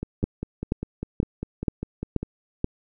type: two click trains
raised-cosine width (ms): 3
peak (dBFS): -9 / -16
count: 6 / 12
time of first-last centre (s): 0.24-2.644 / 0.03-2.23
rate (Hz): 2.08 / 5
effects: none